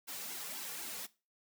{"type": "noise with flanger", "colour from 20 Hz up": "white", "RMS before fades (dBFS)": -43, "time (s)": [0.07, 1.07], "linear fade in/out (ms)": 20, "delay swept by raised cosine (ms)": [1.6, 3.2], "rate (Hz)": 3.9, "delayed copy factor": -0.85, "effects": ["noise-tail reverb RT60 0.3 s tail -19 dB re dry", "high-pass 200 Hz 12 dB/octave"]}